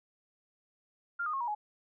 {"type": "tone with pitch steps", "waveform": "sine", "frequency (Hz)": [1396.9, 1230.2, 1083.4, 954.1, 840.3], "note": ["F6", "D#6", "C#6", "A#5", "G#5"], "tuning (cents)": [0, -20, -40, 40, 20], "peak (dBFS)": -31, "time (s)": [1.19, 1.55], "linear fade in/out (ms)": 10, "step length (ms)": 72, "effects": []}